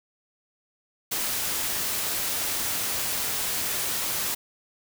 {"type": "noise", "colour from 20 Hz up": "white", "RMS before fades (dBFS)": -28, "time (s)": [1.11, 4.35], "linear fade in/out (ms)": 10, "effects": []}